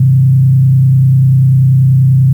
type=tone with frequency modulation; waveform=sine; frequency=131.8 Hz; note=C3; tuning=13 cents sharp; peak=-4 dBFS; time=0-2.33 s; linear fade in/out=5 ms; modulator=30.2 Hz; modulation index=0.47; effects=7-bit